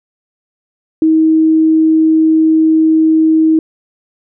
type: tone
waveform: sine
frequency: 317.8 Hz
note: D#4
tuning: 37 cents sharp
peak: -6 dBFS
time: 1.02-3.59 s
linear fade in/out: 2 ms
effects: none